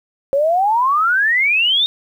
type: exponential sweep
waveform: sine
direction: up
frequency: 537 to 3729 Hz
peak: -12 dBFS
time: 0.33-1.86 s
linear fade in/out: 0 ms
effects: 8-bit